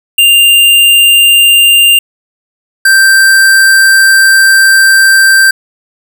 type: tone pair in turn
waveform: square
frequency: 2794 / 1568.1 Hz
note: F7 / G6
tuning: 0 / 0 cents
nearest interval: minor seventh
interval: 1000 cents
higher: first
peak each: -3 dBFS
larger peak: neither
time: 0.18-1.99 / 2.85-5.51 s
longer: second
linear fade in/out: 5 ms
effects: none